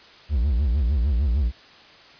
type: tone with vibrato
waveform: triangle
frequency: 65.4 Hz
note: C2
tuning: in tune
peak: -16 dBFS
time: 0.29-1.52 s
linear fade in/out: 50 ms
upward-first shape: sine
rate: 6.6 Hz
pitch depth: 260 cents each way
effects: white hiss -48 dBFS RMS until 2.19 s + resampled to 11025 Hz